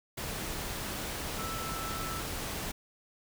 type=tone in noise; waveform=sine; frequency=1321 Hz; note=E6; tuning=3 cents sharp; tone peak=-39 dBFS; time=1.38-2.21 s; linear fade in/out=10 ms; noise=pink; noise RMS=-37 dBFS; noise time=0.17-2.72 s; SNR=-5 dB; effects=none